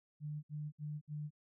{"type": "tone bursts", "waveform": "sine", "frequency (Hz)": 149.8, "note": "D3", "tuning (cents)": 35, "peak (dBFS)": -39, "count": 4, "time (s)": [0.2, 1.306], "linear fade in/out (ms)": 50, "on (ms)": 230, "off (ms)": 62, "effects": []}